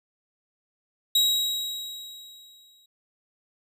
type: tone with exponential decay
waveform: 40% pulse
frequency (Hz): 3832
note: A#7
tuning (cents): +47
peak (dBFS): -16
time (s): 1.15-2.86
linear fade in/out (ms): 5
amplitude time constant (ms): 370
effects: none